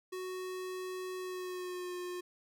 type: tone with pitch glide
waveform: square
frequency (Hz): 370 to 358.2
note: F#4 to F4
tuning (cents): 0 to +44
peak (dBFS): -39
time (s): 0.12-2.21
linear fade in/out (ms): 10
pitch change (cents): -56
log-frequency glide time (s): 1.17-1.96
effects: none